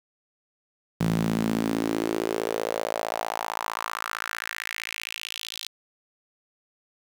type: tone with high-pass filter sweep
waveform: sawtooth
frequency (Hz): 55.4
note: A1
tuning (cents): +13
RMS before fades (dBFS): -29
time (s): 1-5.68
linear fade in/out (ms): 5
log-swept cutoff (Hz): 160 to 3800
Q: 3.3
effects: 8-bit